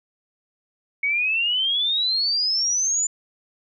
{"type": "exponential sweep", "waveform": "sine", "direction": "up", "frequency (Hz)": [2217, 7100], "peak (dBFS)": -19, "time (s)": [1.03, 3.07], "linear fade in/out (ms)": 5, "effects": []}